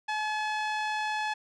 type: tone with low-pass filter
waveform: 5% pulse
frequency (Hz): 855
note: A5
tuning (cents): -50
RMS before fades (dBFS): -31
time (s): 0.08-1.34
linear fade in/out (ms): 10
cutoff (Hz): 1800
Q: 0.55
effects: none